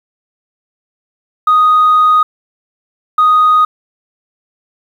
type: tone bursts at uneven times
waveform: sine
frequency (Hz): 1244.5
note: D#6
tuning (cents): 0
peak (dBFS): -4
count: 2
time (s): 1.47-2.23 / 3.18-3.65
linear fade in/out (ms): 5
effects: tanh soft clip ceiling -3 dBFS + 7-bit